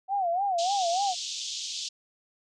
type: tone with vibrato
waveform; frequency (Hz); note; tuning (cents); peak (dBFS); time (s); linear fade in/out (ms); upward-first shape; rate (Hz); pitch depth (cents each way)
sine; 740; F#5; 0; -24; 0.08-1.15; 50; sine; 3.4; 160
type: band-pass noise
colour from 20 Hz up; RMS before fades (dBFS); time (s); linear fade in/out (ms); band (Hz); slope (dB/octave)
pink; -35; 0.58-1.89; 10; 3100 to 7100; 48
effects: none